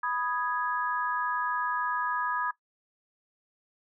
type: chord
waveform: sine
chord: G# minor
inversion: first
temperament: equal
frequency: 987.8 / 1244.5 / 1661.2 Hz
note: B5 / D#6 / G#6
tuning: 0 / 0 / 0 cents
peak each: -32 dBFS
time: 0.03-2.51 s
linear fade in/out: 5 ms
effects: noise-tail reverb RT60 0.1 s tail -17 dB re dry